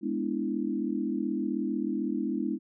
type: chord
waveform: sine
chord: E dominant seventh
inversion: first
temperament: equal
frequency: 207.7 / 246.9 / 293.7 / 329.6 Hz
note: G#3 / B3 / D4 / E4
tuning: 0 / 0 / 0 / 0 cents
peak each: -33 dBFS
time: 0.01-2.59 s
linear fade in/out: 50 ms
effects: none